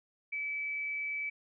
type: tone with amplitude modulation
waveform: sine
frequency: 2300 Hz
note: D7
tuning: 37 cents flat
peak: -32 dBFS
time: 0.32-1.3 s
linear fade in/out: 10 ms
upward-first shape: sine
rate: 149 Hz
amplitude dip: 25%
effects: none